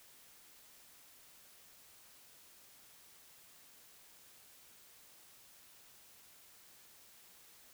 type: silence
effects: white hiss -61 dBFS RMS until 7.73 s